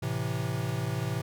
square chord, A minor, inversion none, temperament equal, 110 / 130.81 / 164.81 Hz, A2 / C3 / E3, 0 / 0 / 0 cents, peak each -34 / -33 / -36 dBFS, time 0.02-1.22 s, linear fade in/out 10 ms, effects none

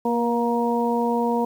harmonic tone with a mistuned harmonic, 235.5 Hz, A#3, 18 cents sharp, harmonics 1 / 2 / 3 / 4, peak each -23 / -24 / -29 / -25 dBFS, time 0.05-1.45 s, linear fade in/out 5 ms, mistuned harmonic 2, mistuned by +17 cents, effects 8-bit

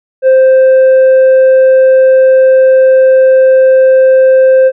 sine tone with tanh clipping, 523.3 Hz, C5, in tune, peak -3 dBFS, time 0.22-4.72 s, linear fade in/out 50 ms, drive 3 dB, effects none

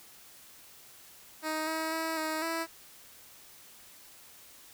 10% pulse tone with pitch steps, 312.8 / 319.1 / 323.3 / 314.3 / 328.8 Hz, D#4 / D#4 / E4 / D#4 / E4, +9 / +44 / -34 / +18 / -4 cents, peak -23 dBFS, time 1.42-2.67 s, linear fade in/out 50 ms, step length 250 ms, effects white hiss -54 dBFS RMS until 4.73 s

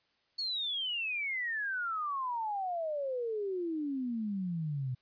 sine exponential sweep, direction down, 4435 to 123.47 Hz, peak -32 dBFS, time 0.38-4.95 s, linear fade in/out 10 ms, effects white hiss -73 dBFS RMS until 5.01 s + resampled to 11025 Hz

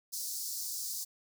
pink high-pass noise, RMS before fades -38 dBFS, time 0.12-1.05 s, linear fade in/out 20 ms, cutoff 4600 Hz, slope 48 dB/octave, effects none

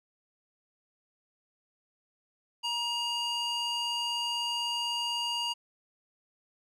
square tone with band-pass filter, 948 Hz, A#5, 29 cents sharp, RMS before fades -32 dBFS, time 2.63-5.54 s, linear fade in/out 20 ms, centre 3500 Hz, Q 1.6, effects none

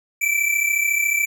square tone pair together, 2318 / 2352 Hz, D7 / D7, -23 / +2 cents, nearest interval unison, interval 25 cents, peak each -20 / -23 dBFS, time 0.21-1.26 s, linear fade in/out 10 ms, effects none

